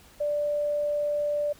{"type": "tone", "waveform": "sine", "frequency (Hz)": 588, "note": "D5", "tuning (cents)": 2, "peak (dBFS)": -24, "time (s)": [0.2, 1.53], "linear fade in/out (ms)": 10, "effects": ["pink hiss -54 dBFS RMS until 1.59 s"]}